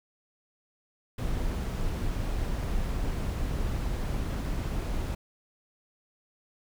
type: noise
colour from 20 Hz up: brown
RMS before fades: -30 dBFS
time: 1.18-5.15 s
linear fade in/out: 5 ms
effects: none